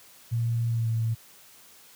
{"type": "tone with pitch glide", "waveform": "sine", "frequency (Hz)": [116.54, 113.35], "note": ["A#2", "A#2"], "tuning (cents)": [0, -48], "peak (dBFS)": -23, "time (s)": [0.31, 1.15], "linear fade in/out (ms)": 20, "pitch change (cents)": -48, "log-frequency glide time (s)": [0.69, 0.89], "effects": ["white hiss -53 dBFS RMS until 1.95 s", "high-pass 60 Hz 12 dB/octave"]}